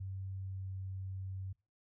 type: tone with pitch glide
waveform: sine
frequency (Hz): 95.7 to 95.09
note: G2 to F#2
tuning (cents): -41 to +48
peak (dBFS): -39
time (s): 0-1.53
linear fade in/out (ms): 10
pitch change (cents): -11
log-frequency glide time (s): 0.33-0.71
effects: noise-tail reverb RT60 0.3 s tail -24 dB re dry